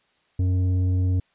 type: tone with tanh clipping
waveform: triangle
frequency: 91.8 Hz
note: F#2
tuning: 13 cents flat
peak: -20 dBFS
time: 0.39-1.2 s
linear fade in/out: 5 ms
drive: 12 dB
effects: white hiss -65 dBFS RMS until 1.34 s + resampled to 8000 Hz